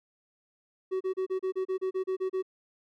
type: tone bursts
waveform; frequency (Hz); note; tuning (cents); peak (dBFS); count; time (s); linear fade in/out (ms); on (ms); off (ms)
triangle; 376.5; F#4; +30; -25; 12; 0.91-2.426; 20; 97; 32
effects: none